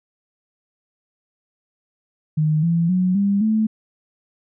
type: tone with pitch steps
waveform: sine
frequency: 154.2 / 168.16 / 183.38 / 199.97 / 218.1 Hz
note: D#3 / E3 / F#3 / G3 / A3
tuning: -15 / +35 / -15 / +35 / -15 cents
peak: -15 dBFS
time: 2.37-3.67 s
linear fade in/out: 10 ms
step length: 260 ms
effects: none